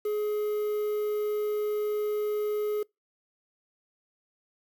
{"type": "tone with quantisation", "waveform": "triangle", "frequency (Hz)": 421.2, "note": "G#4", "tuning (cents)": 24, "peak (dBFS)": -24, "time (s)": [0.05, 2.83], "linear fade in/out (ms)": 5, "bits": 8, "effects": ["noise-tail reverb RT60 0.2 s tail -26 dB re dry"]}